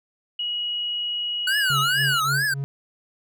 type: tone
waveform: sine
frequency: 2905 Hz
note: F#7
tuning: 32 cents flat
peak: -24 dBFS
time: 0.39-2.2 s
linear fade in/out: 5 ms
type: tone with vibrato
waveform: square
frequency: 1473 Hz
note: F#6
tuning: 8 cents flat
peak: -21 dBFS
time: 1.47-2.54 s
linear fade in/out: 5 ms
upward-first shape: triangle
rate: 2.3 Hz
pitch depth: 290 cents each way
type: tone with tremolo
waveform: triangle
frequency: 138.59 Hz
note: C#3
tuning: in tune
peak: -22 dBFS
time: 1.7-2.64 s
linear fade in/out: 0 ms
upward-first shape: sine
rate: 3.5 Hz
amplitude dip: 90%
effects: none